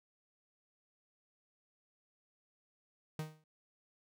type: tone with exponential decay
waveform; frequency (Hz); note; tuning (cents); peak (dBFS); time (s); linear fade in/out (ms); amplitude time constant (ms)
45% pulse; 155.4; D#3; -2; -35; 3.19-3.44; 2; 53
effects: none